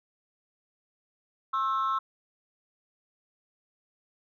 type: tone pair together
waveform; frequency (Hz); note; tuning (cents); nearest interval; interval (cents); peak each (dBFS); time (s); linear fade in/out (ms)
sine; 1074.6 / 1318.5; C6 / E6; +46 / 0; major third; 354; -26; 1.53-1.99; 10
effects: tanh soft clip ceiling -22 dBFS